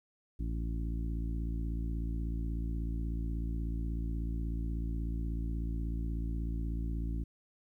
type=harmonic tone; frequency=56.4 Hz; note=A1; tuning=44 cents sharp; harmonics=1 / 2 / 3 / 4 / 5 / 6; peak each=-33 / -43 / -43 / -48 / -45 / -51 dBFS; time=0.39-7.24 s; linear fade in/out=10 ms; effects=12-bit